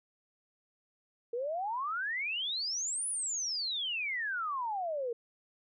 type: exponential two-way sweep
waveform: sine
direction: up then down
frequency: 456.3 to 10160 to 456.3 Hz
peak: -32 dBFS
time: 1.33-5.13 s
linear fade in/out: 5 ms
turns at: 3.08 s
effects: none